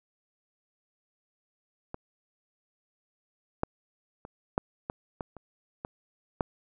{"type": "clicks", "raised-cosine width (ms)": 1, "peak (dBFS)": [-22, -12, -28, -11, -18, -20, -30, -21, -12], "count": 9, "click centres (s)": [1.944, 3.634, 4.251, 4.579, 4.899, 5.208, 5.367, 5.849, 6.408], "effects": []}